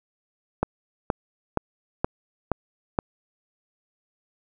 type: click train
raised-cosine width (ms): 1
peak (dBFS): -7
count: 6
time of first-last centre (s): 0.63-2.988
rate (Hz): 2.12
effects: none